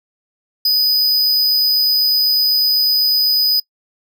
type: tone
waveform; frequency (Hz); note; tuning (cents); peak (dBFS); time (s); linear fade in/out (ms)
square; 4984; D#8; +2; -12; 0.65-3.6; 5
effects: noise-tail reverb RT60 0.1 s tail -26 dB re dry